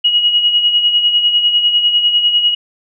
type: tone with tremolo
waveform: sine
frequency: 2900 Hz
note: F#7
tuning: 35 cents flat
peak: -7 dBFS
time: 0.04-2.55 s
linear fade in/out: 10 ms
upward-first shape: sine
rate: 10 Hz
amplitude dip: 55%
effects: none